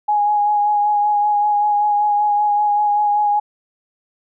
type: tone with vibrato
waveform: sine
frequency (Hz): 830.6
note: G#5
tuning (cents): 0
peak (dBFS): -13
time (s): 0.08-3.4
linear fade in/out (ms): 10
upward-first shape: sine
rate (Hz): 5.2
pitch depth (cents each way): 19
effects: none